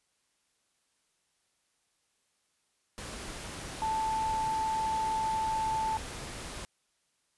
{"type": "tone in noise", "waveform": "sine", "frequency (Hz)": 880, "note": "A5", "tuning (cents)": 0, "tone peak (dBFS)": -28, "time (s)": [3.82, 5.97], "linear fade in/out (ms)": 0, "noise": "pink", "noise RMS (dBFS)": -41, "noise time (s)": [2.98, 6.65], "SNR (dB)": 10, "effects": ["white hiss -75 dBFS RMS until 7.37 s", "resampled to 24000 Hz"]}